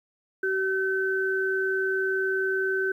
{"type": "tone pair together", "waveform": "sine", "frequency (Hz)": [382.2, 1529], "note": ["G4", "G6"], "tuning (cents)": [-44, -44], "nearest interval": "2 octaves", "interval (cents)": 2400, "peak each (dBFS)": -26, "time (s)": [0.43, 2.92], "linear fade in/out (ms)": 5, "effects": ["10-bit"]}